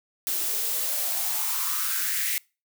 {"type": "noise with high-pass filter sweep", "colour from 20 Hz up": "blue", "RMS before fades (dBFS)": -27, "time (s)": [0.27, 2.38], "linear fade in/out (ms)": 0, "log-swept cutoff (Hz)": [310, 2100], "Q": 4.8, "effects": ["noise-tail reverb RT60 0.3 s tail -25 dB re dry"]}